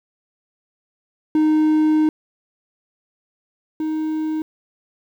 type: tone pair in turn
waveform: triangle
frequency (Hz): 309.3 / 312.5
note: D#4 / D#4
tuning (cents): -10 / +8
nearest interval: unison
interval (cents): 18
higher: second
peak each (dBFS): -11 / -18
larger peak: first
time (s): 1.35-2.09 / 3.8-4.42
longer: first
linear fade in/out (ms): 2
effects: 8-bit